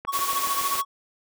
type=click train; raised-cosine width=0.5 ms; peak=-20 dBFS; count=6; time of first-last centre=0.05-0.754 s; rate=7.1 Hz
type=tone with tremolo; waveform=triangle; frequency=1114 Hz; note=C#6; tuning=8 cents sharp; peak=-20 dBFS; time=0.07-0.85 s; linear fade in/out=20 ms; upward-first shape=sine; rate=14 Hz; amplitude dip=75%
type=high-pass noise; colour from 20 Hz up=white; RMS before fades=-29 dBFS; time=0.12-0.82 s; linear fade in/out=20 ms; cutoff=250 Hz; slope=24 dB/octave
effects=none